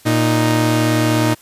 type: tone pair together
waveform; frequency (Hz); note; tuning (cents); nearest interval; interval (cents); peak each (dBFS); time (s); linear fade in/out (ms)
sawtooth; 116.54 / 310.4; A#2 / D#4; 0 / -4; octave + perfect fourth; 1696; -12; 0.05-1.35; 20
effects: white hiss -47 dBFS RMS until 1.41 s + resampled to 32000 Hz